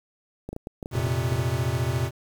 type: clicks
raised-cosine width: 2 ms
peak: -20 dBFS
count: 12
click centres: 0.49 / 0.53 / 0.564 / 0.671 / 0.828 / 0.859 / 0.954 / 0.993 / 1.068 / 1.323 / 1.356 / 1.394 s
type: chord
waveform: square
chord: F suspended fourth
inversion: none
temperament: equal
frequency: 87.31 / 116.54 / 130.81 Hz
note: F2 / Bb2 / C3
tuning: 0 / 0 / 0 cents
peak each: -31 / -28 / -28 dBFS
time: 0.91-2.11 s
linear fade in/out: 50 ms
effects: 8-bit